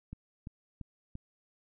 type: click train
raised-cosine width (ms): 5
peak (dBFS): -29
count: 4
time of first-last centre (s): 0.13-1.154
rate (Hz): 2.93
effects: none